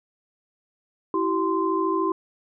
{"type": "tone cluster", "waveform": "sine", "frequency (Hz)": [329.3, 382.8, 1039], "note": ["E4", "G4", "C6"], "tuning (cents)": [-2, -41, -12], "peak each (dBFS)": -25, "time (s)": [1.14, 2.12], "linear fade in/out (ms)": 2, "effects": []}